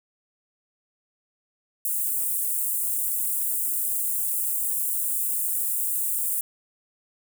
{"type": "high-pass noise", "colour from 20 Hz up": "white", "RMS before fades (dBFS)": -26, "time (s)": [1.85, 6.41], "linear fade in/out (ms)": 2, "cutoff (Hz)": 8100, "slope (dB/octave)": 48, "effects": []}